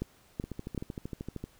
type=two click trains; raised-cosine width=3 ms; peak=-19 / -24 dBFS; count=3 / 14; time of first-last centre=0.02-0.778 / 0.44-1.44 s; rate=2.64 / 13 Hz; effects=pink hiss -62 dBFS RMS until 1.59 s